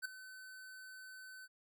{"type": "tone with ADSR envelope", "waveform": "square", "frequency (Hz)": 1520, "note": "F#6", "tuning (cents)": 46, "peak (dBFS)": -36, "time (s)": [0.02, 1.48], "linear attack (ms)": 32, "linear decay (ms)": 6, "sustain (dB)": -15, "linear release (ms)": 38, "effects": []}